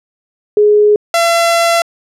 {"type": "tone pair in turn", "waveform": ["sine", "sawtooth"], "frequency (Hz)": [418.2, 677], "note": ["G#4", "E5"], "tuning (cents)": [12, 46], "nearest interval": "minor sixth", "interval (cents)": 834, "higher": "second", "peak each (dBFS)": -5, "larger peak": "neither", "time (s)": [[0.57, 0.96], [1.14, 1.82]], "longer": "second", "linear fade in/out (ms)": 2, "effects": ["low-pass 11000 Hz 12 dB/octave"]}